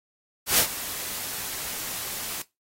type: noise with ADSR envelope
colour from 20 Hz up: white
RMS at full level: -18 dBFS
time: 0.46-2.42 s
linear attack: 120 ms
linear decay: 89 ms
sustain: -15 dB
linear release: 4 ms
effects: noise-tail reverb RT60 0.2 s tail -19 dB re dry + AAC 48 kbps